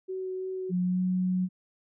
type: tone with vibrato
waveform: sine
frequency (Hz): 374.4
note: F#4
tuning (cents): +20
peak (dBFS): -31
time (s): 0.08-0.72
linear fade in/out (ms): 20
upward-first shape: sine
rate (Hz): 3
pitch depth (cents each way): 9
type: tone with pitch glide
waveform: sine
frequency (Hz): 180.3 to 183.66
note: F#3 to F#3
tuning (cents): -45 to -13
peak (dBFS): -24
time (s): 0.69-1.49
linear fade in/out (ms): 50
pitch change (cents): +32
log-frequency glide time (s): 0.82-1.01
effects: none